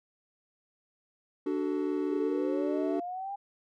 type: chord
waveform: triangle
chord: D major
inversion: none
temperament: equal with one note detuned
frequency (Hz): 293.7 / 374.5 / 440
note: D4 / F#4 / A4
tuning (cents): 0 / +21 / 0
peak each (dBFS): -29 / -30 / -35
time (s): 1.46-3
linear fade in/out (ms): 5
type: linear sweep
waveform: sine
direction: up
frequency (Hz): 392 to 810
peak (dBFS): -34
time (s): 2.1-3.36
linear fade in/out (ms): 10
effects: none